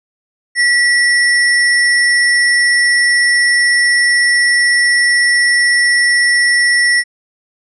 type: tone with sample-and-hold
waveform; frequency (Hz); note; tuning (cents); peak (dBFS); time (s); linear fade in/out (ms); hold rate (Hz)
sine; 1942; B6; -30; -8; 0.55-7.04; 50; 7350
effects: resampled to 24000 Hz